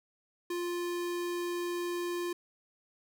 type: tone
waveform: square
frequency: 349.7 Hz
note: F4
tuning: 2 cents sharp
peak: -33 dBFS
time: 0.5-2.33 s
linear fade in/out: 5 ms
effects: none